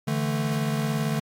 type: chord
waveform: square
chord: D suspended second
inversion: none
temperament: equal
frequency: 146.83 / 164.81 / 220 Hz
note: D3 / E3 / A3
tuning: 0 / 0 / 0 cents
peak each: -27 / -33 / -29 dBFS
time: 0.07-1.2 s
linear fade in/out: 10 ms
effects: AAC 64 kbps